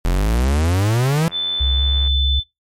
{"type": "exponential sweep", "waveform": "45% pulse", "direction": "up", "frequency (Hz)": [41.2, 169.4], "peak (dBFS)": -14, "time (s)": [0.05, 1.28], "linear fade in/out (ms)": 0}
{"type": "click train", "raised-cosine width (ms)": 0.5, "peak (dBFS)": -23, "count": 90, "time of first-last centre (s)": [1.04, 2.074], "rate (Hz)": 86.1}
{"type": "tone", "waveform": "sine", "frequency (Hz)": 3520, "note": "A7", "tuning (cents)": 0, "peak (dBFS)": -18, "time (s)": [1.31, 2.44], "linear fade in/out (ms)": 50}
{"type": "tone with pitch glide", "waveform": "sine", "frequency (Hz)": [67.1, 69.07], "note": ["C2", "C#2"], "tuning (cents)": [44, -6], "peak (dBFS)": -15, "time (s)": [1.6, 2.4], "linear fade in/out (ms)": 10, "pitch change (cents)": 50, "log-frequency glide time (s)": [1.75, 1.8]}
{"effects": ["noise-tail reverb RT60 0.2 s tail -26 dB re dry", "MP3 64 kbps"]}